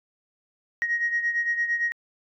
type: beating tone pair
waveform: sine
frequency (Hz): 1880 / 1888.8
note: A#6 / A#6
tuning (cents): +14 / +22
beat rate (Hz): 8.8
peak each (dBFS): -23 / -29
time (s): 0.82-1.92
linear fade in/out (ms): 0
effects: tanh soft clip ceiling -16 dBFS